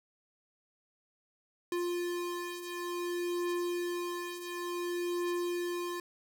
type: beating tone pair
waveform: square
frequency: 350 / 350.56 Hz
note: F4 / F4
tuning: +4 / +7 cents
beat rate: 0.56 Hz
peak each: -40 / -35 dBFS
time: 1.72-6 s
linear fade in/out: 2 ms
effects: 11-bit